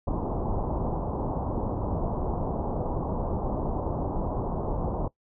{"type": "low-pass noise", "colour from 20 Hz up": "pink", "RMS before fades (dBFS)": -29, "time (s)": [0.07, 5.08], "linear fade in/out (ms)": 5, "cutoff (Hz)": 1000, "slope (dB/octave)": 48, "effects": ["noise-tail reverb RT60 0.1 s tail -20 dB re dry"]}